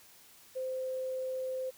sine tone, 518 Hz, C5, 17 cents flat, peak -33 dBFS, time 0.55-1.71 s, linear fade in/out 20 ms, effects white hiss -58 dBFS RMS until 1.77 s

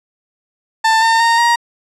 30% pulse tone with pitch steps, 890 / 907.1 / 924.6 / 942.4 Hz, A5 / A#5 / A#5 / A#5, +20 / -47 / -14 / +19 cents, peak -7 dBFS, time 0.84-1.56 s, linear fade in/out 10 ms, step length 180 ms, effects low-pass 7000 Hz 12 dB/octave

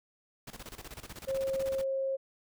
pink noise with tremolo, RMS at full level -44 dBFS, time 0.47-1.84 s, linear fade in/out 5 ms, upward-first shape square, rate 16 Hz, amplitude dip 80%
sine tone, 537 Hz, C5, 45 cents sharp, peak -29 dBFS, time 1.27-2.17 s, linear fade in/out 20 ms
effects none

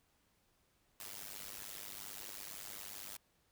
white noise with amplitude modulation, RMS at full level -44 dBFS, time 1-3.17 s, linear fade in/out 2 ms, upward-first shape sine, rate 100 Hz, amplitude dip 100%, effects pink hiss -75 dBFS RMS until 3.51 s

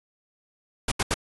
pink noise bursts, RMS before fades -24 dBFS, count 3, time 0.88-1.142 s, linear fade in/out 5 ms, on 36 ms, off 77 ms, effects resampled to 24000 Hz

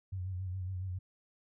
sine tone with vibrato, 92.7 Hz, F#2, 4 cents sharp, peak -35 dBFS, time 0.12-0.99 s, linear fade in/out 10 ms, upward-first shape sine, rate 7.2 Hz, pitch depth 56 cents each way, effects none

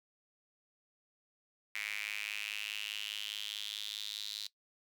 sawtooth tone with high-pass filter sweep, 104.8 Hz, G#2, 16 cents sharp, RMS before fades -41 dBFS, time 1.75-4.47 s, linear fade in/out 0 ms, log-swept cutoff 2200 to 4000 Hz, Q 5.7, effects noise-tail reverb RT60 0.1 s tail -18 dB re dry

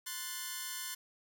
5% pulse chord, F# diminished, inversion second, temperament equal, 1046.5 / 1480 / 1760 Hz, C6 / F#6 / A6, 0 / 0 / 0 cents, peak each -32 dBFS, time 0.06-0.95 s, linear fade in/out 10 ms, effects none

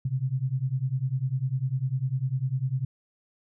sine beating tone pair, 125.9 / 135.9 Hz, B2 / C#3, +34 / -34 cents, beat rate 10 Hz, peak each -28 dBFS, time 0.05-2.85 s, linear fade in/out 5 ms, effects none

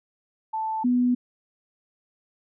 sine tone pair in turn, 880 / 246.9 Hz, A5 / B3, 0 / 0 cents, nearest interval octave + minor seventh, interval 2200 cents, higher first, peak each -25 / -18 dBFS, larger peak second, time 0.53-0.84 / 0.84-1.15 s, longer neither, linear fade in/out 10 ms, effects none

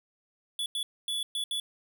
square tone bursts at uneven times, 3430 Hz, A7, 45 cents flat, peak -30 dBFS, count 5, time 0.59-0.66 / 0.75-0.83 / 1.08-1.23 / 1.35-1.44 / 1.51-1.6 s, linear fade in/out 2 ms, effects none

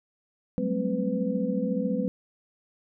sine tone cluster, 185.3 / 199.4 / 221.3 / 261.4 / 501 Hz, F#3 / G3 / A3 / C4 / B4, +3 / +30 / +10 / -1 / +25 cents, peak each -31 dBFS, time 0.58-2.08 s, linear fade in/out 0 ms, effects none

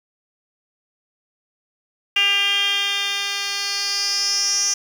10% pulse tone with band-pass filter sweep, 400.3 Hz, G4, 36 cents sharp, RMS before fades -21 dBFS, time 2.16-4.74 s, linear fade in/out 5 ms, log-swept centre 2800 to 5900 Hz, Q 7.7, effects 7-bit

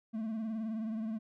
triangle tone with vibrato, 220.8 Hz, A3, 6 cents sharp, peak -32 dBFS, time 0.13-1.19 s, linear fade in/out 20 ms, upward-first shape triangle, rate 19 Hz, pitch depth 71 cents each way, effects none

